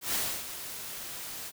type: noise with ADSR envelope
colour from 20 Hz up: white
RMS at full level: -29 dBFS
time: 0.01-1.52 s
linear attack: 120 ms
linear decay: 300 ms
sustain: -11 dB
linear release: 41 ms
effects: none